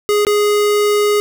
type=tone with dropouts; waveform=square; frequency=415.3 Hz; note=G#4; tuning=in tune; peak=-12 dBFS; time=0.09-1.2 s; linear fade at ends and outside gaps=0 ms; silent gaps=0.25-0.268 s; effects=none